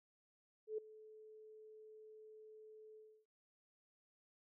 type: tone with ADSR envelope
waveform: sine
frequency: 433.3 Hz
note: A4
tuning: 27 cents flat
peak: -37 dBFS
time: 0.67-3.26 s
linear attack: 110 ms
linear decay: 6 ms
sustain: -19 dB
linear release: 300 ms
effects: none